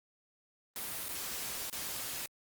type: noise with dropouts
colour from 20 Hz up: white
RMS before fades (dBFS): -39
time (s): 0.76-2.26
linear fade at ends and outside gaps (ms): 1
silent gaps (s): 1.085-1.09 / 1.699-1.727
effects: Opus 32 kbps